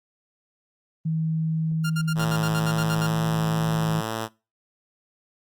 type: tone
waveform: sine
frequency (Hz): 160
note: D#3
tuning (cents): +49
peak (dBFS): -22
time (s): 1.05-4.01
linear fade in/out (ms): 10
type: tone bursts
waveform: sawtooth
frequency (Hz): 1400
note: F6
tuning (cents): +4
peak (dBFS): -25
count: 11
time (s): 1.84-3.07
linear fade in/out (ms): 10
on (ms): 60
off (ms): 57
type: tone with vibrato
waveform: 5% pulse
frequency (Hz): 110.4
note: A2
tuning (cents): +6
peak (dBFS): -16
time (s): 2.15-4.29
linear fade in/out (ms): 50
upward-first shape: triangle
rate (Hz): 2.1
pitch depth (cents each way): 22
effects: noise-tail reverb RT60 0.3 s tail -23 dB re dry + Opus 32 kbps